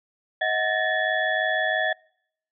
sine tone cluster, 634 / 737 / 1736 / 1842 / 3386 Hz, D#5 / F#5 / A6 / A#6 / G#7, +32 / -7 / -24 / -21 / +33 cents, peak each -27 / -28 / -25 / -29 / -34 dBFS, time 0.41-1.93 s, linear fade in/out 5 ms, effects noise-tail reverb RT60 0.7 s tail -26 dB re dry

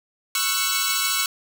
10% pulse tone cluster, 1106 / 1334 / 1486 / 2219 / 3902 Hz, C#6 / E6 / F#6 / C#7 / B7, -4 / +20 / +7 / +1 / -22 cents, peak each -19 dBFS, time 0.35-1.26 s, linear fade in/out 2 ms, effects none

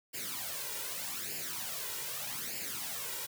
white noise with flanger, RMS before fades -39 dBFS, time 0.13-3.27 s, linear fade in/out 20 ms, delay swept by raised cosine 0.41 to 2.11 ms, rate 0.82 Hz, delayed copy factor +0.7, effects high-pass 100 Hz 12 dB/octave

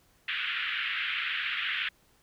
white band-pass noise, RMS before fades -32 dBFS, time 0.28-1.89 s, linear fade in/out 5 ms, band 1400 to 3200 Hz, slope 48 dB/octave, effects pink hiss -65 dBFS RMS until 2.22 s

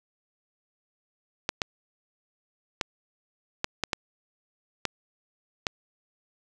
clicks, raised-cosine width 0.2 ms, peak -8 dBFS, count 8, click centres 1.491 / 1.618 / 2.812 / 3.644 / 3.837 / 3.932 / 4.853 / 5.668 s, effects none

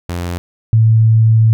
sawtooth / sine tone pair in turn, 87.31 / 111.58 Hz, F2 / A2, 0 / +25 cents, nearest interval major third, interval 425 cents, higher second, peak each -15 / -6 dBFS, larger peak second, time 0.09-0.38 / 0.73-1.53 s, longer second, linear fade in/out 0 ms, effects none

